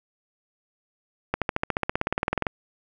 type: accelerating click train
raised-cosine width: 0.5 ms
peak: -8 dBFS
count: 20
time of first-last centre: 1.34-2.468 s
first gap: 77 ms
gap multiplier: 0.97
effects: none